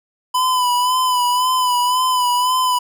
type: tone with vibrato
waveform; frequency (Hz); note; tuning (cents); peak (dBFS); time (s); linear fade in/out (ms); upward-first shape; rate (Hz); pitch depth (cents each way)
square; 1000; B5; +21; -15; 0.34-2.79; 10; sine; 1.9; 40
effects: none